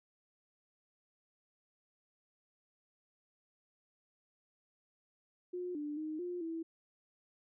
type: tone with pitch steps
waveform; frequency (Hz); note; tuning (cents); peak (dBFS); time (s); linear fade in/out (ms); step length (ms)
sine; 358.8 / 295.8 / 310.3 / 354.6 / 327.8; F4 / D4 / D#4 / F4 / E4; +47 / +13 / -5 / +26 / -10; -37; 5.53-6.63; 10; 220
effects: none